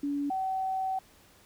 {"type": "tone pair in turn", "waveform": "sine", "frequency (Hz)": [285.5, 760.6], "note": ["D4", "F#5"], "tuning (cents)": [-49, 48], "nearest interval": "octave + perfect fourth", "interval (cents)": 1697, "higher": "second", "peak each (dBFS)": -28, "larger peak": "neither", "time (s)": [[0.03, 0.3], [0.3, 0.99]], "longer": "second", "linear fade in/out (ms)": 5, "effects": ["pink hiss -59 dBFS RMS until 1.45 s"]}